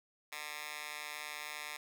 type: tone with high-pass filter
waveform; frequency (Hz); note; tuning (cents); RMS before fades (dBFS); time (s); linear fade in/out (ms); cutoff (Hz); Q
10% pulse; 149.8; D3; +35; -44; 0.32-1.77; 5; 1600; 1.3
effects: none

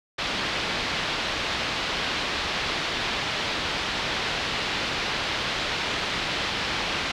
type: low-pass noise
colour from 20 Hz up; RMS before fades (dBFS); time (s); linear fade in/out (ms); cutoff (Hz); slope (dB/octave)
white; -28; 0.18-7.12; 10; 4100; 24
effects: none

